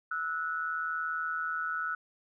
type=tone pair together; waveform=sine; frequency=1311.4 / 1472 Hz; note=E6 / F#6; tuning=-9 / -9 cents; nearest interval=major second; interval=200 cents; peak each=-34 / -33 dBFS; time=0.11-1.95 s; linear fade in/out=5 ms; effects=none